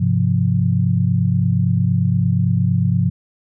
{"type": "chord", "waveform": "sine", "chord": "F minor", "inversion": "first", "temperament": "equal with one note detuned", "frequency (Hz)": [102.1, 130.81, 174.61], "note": ["Ab2", "C3", "F3"], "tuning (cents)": [-29, 0, 0], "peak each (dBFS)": -18, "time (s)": [0, 3.1], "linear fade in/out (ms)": 10, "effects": []}